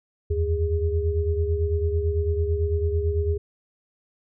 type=tone cluster; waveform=sine; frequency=78.4 / 87.4 / 409 Hz; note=D#2 / F2 / G#4; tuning=+14 / +2 / -26 cents; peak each=-23 / -27 / -26 dBFS; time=0.3-3.38 s; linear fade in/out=10 ms; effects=none